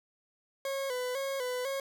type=tone with vibrato; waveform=40% pulse; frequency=522 Hz; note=C5; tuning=4 cents flat; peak=-31 dBFS; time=0.65-1.8 s; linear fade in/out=2 ms; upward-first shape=square; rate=2 Hz; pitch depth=76 cents each way; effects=none